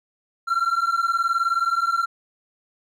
triangle beating tone pair, 1355 / 1374 Hz, E6 / F6, +47 / -29 cents, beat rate 19 Hz, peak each -20 dBFS, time 0.47-2.06 s, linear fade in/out 20 ms, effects tanh soft clip ceiling -10 dBFS

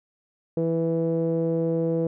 sawtooth tone with low-pass filter, 164.81 Hz, E3, in tune, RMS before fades -24 dBFS, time 0.57-2.07 s, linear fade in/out 2 ms, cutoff 460 Hz, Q 5.5, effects none

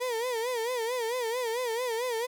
35% pulse tone with vibrato, 476.6 Hz, A#4, 38 cents sharp, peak -27 dBFS, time 0-2.27 s, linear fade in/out 20 ms, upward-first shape sine, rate 4.5 Hz, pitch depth 120 cents each way, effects none

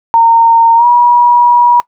sine tone with pitch glide, 919 to 963.6 Hz, A#5 to B5, -25 to -43 cents, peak -3 dBFS, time 0.14-1.8 s, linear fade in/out 0 ms, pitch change +82 cents, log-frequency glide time 0.76-0.86 s, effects noise-tail reverb RT60 0.1 s tail -21 dB re dry

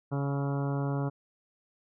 harmonic tone with a mistuned harmonic, 140 Hz, C#3, 18 cents sharp, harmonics 1 / 2 / 3 / 4 / 5 / 6 / 7 / 8 / 9 / 10, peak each -29 / -35 / -39 / -41 / -43 / -45 / -46 / -47 / -48 / -49 dBFS, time 0.11-1.1 s, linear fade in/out 20 ms, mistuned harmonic 9, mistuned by +40 cents, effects none

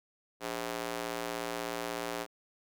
square tone with high-pass filter, 58.27 Hz, A#1, in tune, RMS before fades -37 dBFS, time 0.4-2.27 s, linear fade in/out 50 ms, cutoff 440 Hz, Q 0.94, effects none

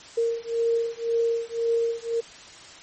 sine beating tone pair, 461.7 / 463.6 Hz, A#4 / A#4, -17 / -10 cents, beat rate 1.9 Hz, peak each -25 dBFS, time 0.17-2.21 s, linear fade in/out 10 ms, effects white hiss -45 dBFS RMS until 2.82 s + MP3 32 kbps

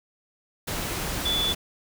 sine tone in noise, 3456 Hz, A7, 32 cents flat, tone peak -23 dBFS, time 1.25-1.53 s, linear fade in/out 10 ms, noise pink, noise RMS -30 dBFS, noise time 0.67-1.55 s, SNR +4 dB, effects none

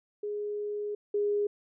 sine tone pair in turn, 415.3 / 411.7 Hz, G#4 / G#4, 0 / -15 cents, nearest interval unison, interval 15 cents, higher first, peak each -31 / -25 dBFS, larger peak second, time 0.23-0.95 / 1.14-1.47 s, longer first, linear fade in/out 5 ms, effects none

